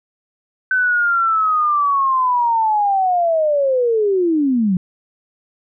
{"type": "linear sweep", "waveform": "sine", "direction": "down", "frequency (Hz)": [1527, 174.61], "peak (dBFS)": -13, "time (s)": [0.71, 4.77], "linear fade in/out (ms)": 2, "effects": []}